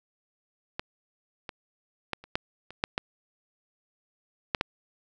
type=clicks; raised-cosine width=0.3 ms; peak=-15 / -20 / -13 / -30 / -10 / -27 / -8 / -11 / -8 / -9 dBFS; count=10; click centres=0.795 / 1.492 / 2.133 / 2.24 / 2.355 / 2.706 / 2.839 / 2.979 / 4.548 / 4.611 s; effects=none